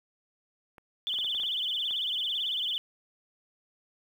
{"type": "clicks", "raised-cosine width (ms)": 0.5, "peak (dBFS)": -34, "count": 8, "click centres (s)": [0.782, 1.14, 1.187, 1.245, 1.348, 1.4, 1.435, 1.909]}
{"type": "tone with vibrato", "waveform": "sine", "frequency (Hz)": 3249, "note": "G#7", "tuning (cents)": -39, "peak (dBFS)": -28, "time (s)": [1.07, 2.78], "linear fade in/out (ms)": 0, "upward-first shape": "sine", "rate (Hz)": 18, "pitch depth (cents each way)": 170}
{"effects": ["9-bit"]}